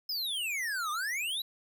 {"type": "exponential two-way sweep", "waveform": "square", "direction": "down then up", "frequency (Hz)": [5210, 1174.7, 4029], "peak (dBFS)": -32, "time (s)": [0.09, 1.42], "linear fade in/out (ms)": 5, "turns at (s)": 0.91, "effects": []}